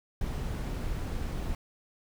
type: noise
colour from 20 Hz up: brown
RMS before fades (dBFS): -33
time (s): 0.21-1.55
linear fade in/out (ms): 2
effects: none